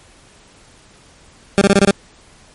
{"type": "tone bursts", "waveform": "20% pulse", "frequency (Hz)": 198.5, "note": "G3", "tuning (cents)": 22, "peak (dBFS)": -3, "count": 6, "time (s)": [1.58, 1.909], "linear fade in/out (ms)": 0, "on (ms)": 34, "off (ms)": 25, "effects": ["pink hiss -47 dBFS RMS until 2.54 s", "MP3 48 kbps"]}